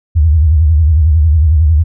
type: tone with vibrato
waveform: sine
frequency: 77.9 Hz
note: D#2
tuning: 3 cents sharp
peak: -5 dBFS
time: 0.15-1.84 s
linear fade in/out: 20 ms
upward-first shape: sine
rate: 11 Hz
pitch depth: 150 cents each way
effects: none